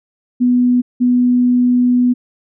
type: tone pair in turn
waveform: sine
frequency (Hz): 246.9 / 246.9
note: B3 / B3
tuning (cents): 0 / 0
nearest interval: unison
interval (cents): 0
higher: neither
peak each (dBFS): -9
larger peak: neither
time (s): 0.4-0.82 / 1-2.14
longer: second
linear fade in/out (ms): 20
effects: none